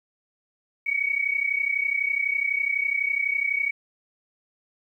sine tone pair together, 2232 / 2264 Hz, C#7 / C#7, +11 / +36 cents, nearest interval unison, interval 25 cents, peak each -25 dBFS, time 0.86-3.71 s, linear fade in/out 10 ms, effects 10-bit

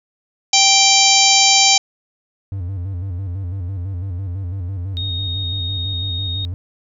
harmonic tone, 784 Hz, G5, in tune, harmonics 1 / 3 / 4 / 5 / 6 / 7 / 8 / 9, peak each -18 / -18 / -18 / -18 / -18 / -18 / -18 / -18 dBFS, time 0.53-1.78 s, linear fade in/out 5 ms
triangle tone with vibrato, 92.5 Hz, F#2, in tune, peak -20 dBFS, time 2.52-6.54 s, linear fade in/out 0 ms, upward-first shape square, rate 6 Hz, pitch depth 93 cents each way
sine tone, 3720 Hz, A#7, 4 cents flat, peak -23 dBFS, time 4.97-6.45 s, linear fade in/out 0 ms
effects none

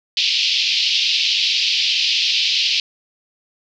pink band-pass noise, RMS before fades -18 dBFS, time 0.17-2.8 s, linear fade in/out 2 ms, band 2600 to 5100 Hz, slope 48 dB/octave, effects none

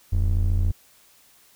triangle ring-modulated tone, 61 Hz, B1, 21 cents flat, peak -13 dBFS, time 0.12-0.72 s, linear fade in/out 10 ms, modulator 27 Hz, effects white hiss -56 dBFS RMS until 1.55 s

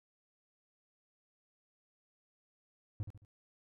triangle tone with echo, 103.83 Hz, G#2, in tune, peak -32 dBFS, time 3-3.03 s, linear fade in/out 0 ms, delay 73 ms, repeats 3, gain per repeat -8 dB, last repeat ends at 3.249 s, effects none

